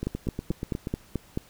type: two click trains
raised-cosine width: 3 ms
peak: -17 / -14 dBFS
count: 8 / 7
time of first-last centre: 0.03-0.871 / 0.07-1.374 s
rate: 8.32 / 4.6 Hz
effects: pink hiss -55 dBFS RMS until 1.49 s